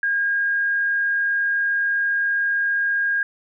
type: tone with frequency modulation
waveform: sine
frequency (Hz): 1623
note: G#6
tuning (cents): -40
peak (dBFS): -18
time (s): 0.03-3.23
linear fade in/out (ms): 2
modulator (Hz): 84.8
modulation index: 0.24
effects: none